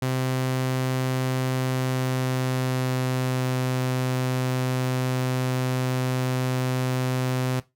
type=tone with pitch glide; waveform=sawtooth; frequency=129.5 to 128.16 Hz; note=C3 to C3; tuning=-17 to -35 cents; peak=-19 dBFS; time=0.02-7.6 s; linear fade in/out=5 ms; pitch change=-18 cents; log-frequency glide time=1.48-3.56 s; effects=noise-tail reverb RT60 0.2 s tail -17 dB re dry